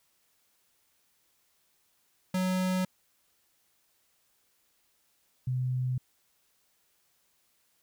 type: tone pair in turn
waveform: square / sine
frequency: 185 / 127.27 Hz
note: F#3 / C3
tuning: 0 / -48 cents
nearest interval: tritone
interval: 648 cents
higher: first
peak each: -27 dBFS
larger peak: neither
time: 2.34-2.85 / 5.47-5.98 s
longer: neither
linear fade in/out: 5 ms
effects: white hiss -71 dBFS RMS until 7.82 s